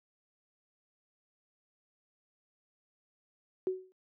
sine tone with exponential decay, 373.2 Hz, F#4, 15 cents sharp, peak -25 dBFS, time 3.67-3.92 s, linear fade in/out 0 ms, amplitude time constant 54 ms, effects high-pass 200 Hz 12 dB/octave

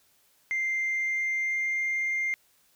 sine tone with pitch glide, 2093 to 2106 Hz, C7 to C7, 0 to +11 cents, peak -24 dBFS, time 0.51-2.34 s, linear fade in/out 0 ms, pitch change +11 cents, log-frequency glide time 0.85-1.83 s, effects tanh soft clip ceiling -23 dBFS + white hiss -65 dBFS RMS until 2.75 s

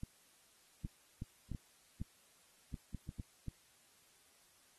clicks, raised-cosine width 5 ms, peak -30 dBFS, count 11, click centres 0.034 / 0.849 / 1.221 / 1.517 / 1.548 / 2.016 / 2.742 / 2.947 / 3.091 / 3.198 / 3.483 s, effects white hiss -68 dBFS RMS until 4.78 s + AAC 32 kbps

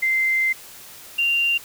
sine tone pair in turn, 2081 / 2778 Hz, C7 / F7, -10 / -10 cents, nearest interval perfect fourth, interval 500 cents, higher second, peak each -17 dBFS, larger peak neither, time 0.02-0.53 / 1.18-1.58 s, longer first, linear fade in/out 10 ms, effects white hiss -42 dBFS RMS until 1.64 s

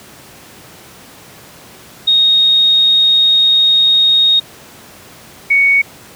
sine tone pair in turn, 3729 / 2229 Hz, A#7 / C#7, 0 / +9 cents, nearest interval major sixth, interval 891 cents, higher first, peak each -7 / -7 dBFS, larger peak neither, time 2.07-4.4 / 5.5-5.82 s, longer first, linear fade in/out 10 ms, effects pink hiss -38 dBFS RMS until 6.15 s + high-pass 100 Hz 12 dB/octave

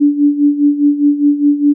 sine tone with tremolo, 290 Hz, D4, 22 cents flat, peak -5 dBFS, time 0-1.74 s, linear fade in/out 20 ms, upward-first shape sine, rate 4.9 Hz, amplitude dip 75%, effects none

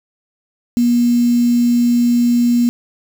sine tone with quantisation, 240 Hz, B3, 49 cents flat, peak -10 dBFS, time 0.77-2.69 s, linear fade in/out 0 ms, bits 5, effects none

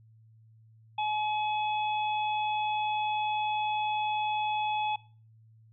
harmonic tone, 850 Hz, G#5, 40 cents sharp, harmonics 1 / 3 / 4, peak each -28 / -38 / -40 dBFS, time 0.98-4.96 s, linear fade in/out 5 ms, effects noise-tail reverb RT60 0.4 s tail -20 dB re dry + added 111 Hz sine -55 dBFS peak until 5.72 s

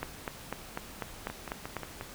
two click trains, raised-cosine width 0.5 ms, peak -22 / -18 dBFS, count 5 / 8, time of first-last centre 1.3-2.01 / 0.03-1.767 s, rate 5.63 / 4.03 Hz, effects pink hiss -47 dBFS RMS until 2.14 s

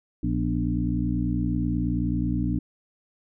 harmonic tone with a mistuned harmonic, 59.2 Hz, A#1, 27 cents sharp, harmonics 1 / 2 / 3 / 4 / 5, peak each -29 / -29 / -29 / -29 / -29 dBFS, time 0.23-2.59 s, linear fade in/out 5 ms, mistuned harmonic 4, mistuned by +65 cents, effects none

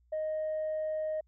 sine tone, 622.3 Hz, D#5, in tune, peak -29 dBFS, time 0.12-1.21 s, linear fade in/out 10 ms, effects tanh soft clip ceiling -28 dBFS + added 60 Hz sine -64 dBFS peak until 1.27 s

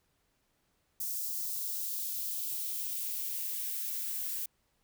violet noise with high-pass filter sweep, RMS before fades -36 dBFS, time 1-4.46 s, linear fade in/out 5 ms, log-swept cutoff 5600 to 1400 Hz, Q 1.3, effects pink hiss -75 dBFS RMS until 4.83 s

